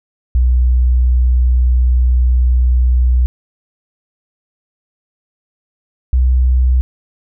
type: tone pair in turn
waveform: sine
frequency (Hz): 61.9 / 63.16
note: B1 / B1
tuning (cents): +5 / +39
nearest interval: unison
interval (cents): 34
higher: second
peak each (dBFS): -8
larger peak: neither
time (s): 0.35-3.26 / 6.13-6.81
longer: first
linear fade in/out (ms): 0
effects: none